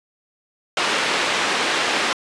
white band-pass noise, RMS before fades -21 dBFS, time 0.77-2.13 s, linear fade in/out 2 ms, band 280 to 3000 Hz, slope 12 dB/octave, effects resampled to 22050 Hz

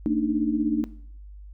sine tone cluster, 225.7 / 290.4 / 306.7 Hz, A3 / D4 / D#4, +44 / -19 / -25 cents, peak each -25 dBFS, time 0.06-0.84 s, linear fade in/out 0 ms, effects noise-tail reverb RT60 0.6 s tail -18 dB re dry + added 50 Hz sine -40 dBFS peak until 1.53 s

